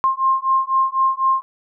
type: beating tone pair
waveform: sine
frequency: 1059 / 1063 Hz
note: C6 / C6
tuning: +21 / +27 cents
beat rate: 4 Hz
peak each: -18 dBFS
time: 0.04-1.42 s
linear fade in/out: 0 ms
effects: none